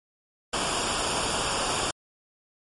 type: noise with comb filter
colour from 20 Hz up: pink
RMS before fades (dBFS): -27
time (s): 0.53-1.91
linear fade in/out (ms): 5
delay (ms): 0.49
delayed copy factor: -0.7
effects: MP3 48 kbps